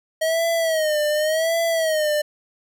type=tone with vibrato; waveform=square; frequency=632 Hz; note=D#5; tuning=27 cents sharp; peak=-19 dBFS; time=0.21-2.22 s; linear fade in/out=10 ms; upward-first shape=sine; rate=0.89 Hz; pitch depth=98 cents each way; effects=none